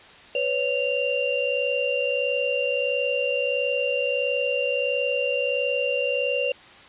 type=tone cluster; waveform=sine; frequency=497.5 / 559 / 2776 Hz; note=B4 / C#5 / F7; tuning=+13 / +14 / -11 cents; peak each=-26 dBFS; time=0.35-6.52 s; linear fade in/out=2 ms; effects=white hiss -47 dBFS RMS until 6.88 s + resampled to 8000 Hz